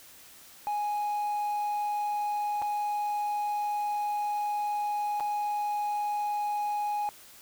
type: tone with dropouts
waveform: triangle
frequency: 830.6 Hz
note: G#5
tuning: in tune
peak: -25 dBFS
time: 0.67-7.09 s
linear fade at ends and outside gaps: 0 ms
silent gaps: 2.618-2.623 / 5.199-5.206 s
effects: tanh soft clip ceiling -21 dBFS + white hiss -52 dBFS RMS until 7.41 s